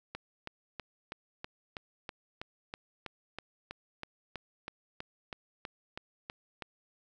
click train, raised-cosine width 0.3 ms, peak -23 dBFS, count 21, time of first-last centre 0.15-6.622 s, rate 3.09 Hz, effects none

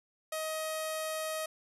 sawtooth tone with low-pass filter, 630 Hz, D#5, 21 cents sharp, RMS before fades -36 dBFS, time 0.32-1.46 s, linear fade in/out 5 ms, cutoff 11000 Hz, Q 2.6, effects none

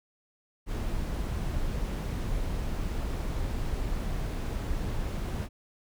brown noise, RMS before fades -31 dBFS, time 0.66-5.49 s, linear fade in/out 50 ms, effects none

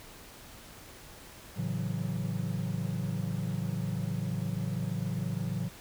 triangle chord, F# minor seventh, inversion first, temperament equal, 110 / 138.59 / 164.81 / 185 Hz, A2 / C#3 / E3 / F#3, 0 / 0 / 0 / 0 cents, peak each -34 dBFS, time 1.56-5.69 s, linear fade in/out 20 ms, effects pink hiss -50 dBFS RMS until 5.8 s

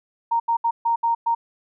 sine tone bursts at uneven times, 928 Hz, A#5, 8 cents flat, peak -17 dBFS, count 6, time 0.31-0.4 / 0.48-0.57 / 0.64-0.71 / 0.85-0.96 / 1.03-1.15 / 1.26-1.35 s, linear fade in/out 10 ms, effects none

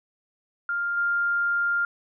sine tone with level steps, 1400 Hz, F6, 4 cents sharp, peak -24 / -21 dBFS, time 0.69-1.85 s, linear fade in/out 2 ms, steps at 0.97 s, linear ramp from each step 5 ms, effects none

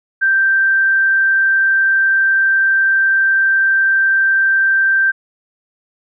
sine tone, 1568 Hz, G6, in tune, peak -10 dBFS, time 0.21-5.12 s, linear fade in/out 20 ms, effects none

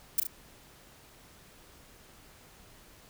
violet noise with echo, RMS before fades -24 dBFS, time 0.18-0.2 s, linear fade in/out 5 ms, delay 35 ms, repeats 2, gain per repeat -5 dB, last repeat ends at 0.27 s, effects pink hiss -56 dBFS RMS until 3.09 s

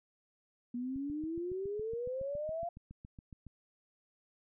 sine exponential sweep, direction up, 238.4 to 698.5 Hz, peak -35 dBFS, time 0.74-2.69 s, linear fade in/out 5 ms
click train, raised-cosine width 5 ms, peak -37 dBFS, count 19, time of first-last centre 0.96-3.467 s, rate 7.18 Hz
effects none

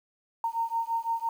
sine beating tone pair, 915 / 920.9 Hz, A#5 / A#5, -32 / -21 cents, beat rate 5.9 Hz, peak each -30 dBFS, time 0.44-1.29 s, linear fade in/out 2 ms, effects 9-bit

